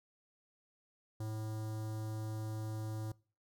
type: tone with notch filter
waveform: square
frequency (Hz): 108.9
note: A2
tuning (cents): -17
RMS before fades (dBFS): -40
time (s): 1.2-3.12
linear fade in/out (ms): 5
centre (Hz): 2400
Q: 0.53
effects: noise-tail reverb RT60 0.4 s tail -23 dB re dry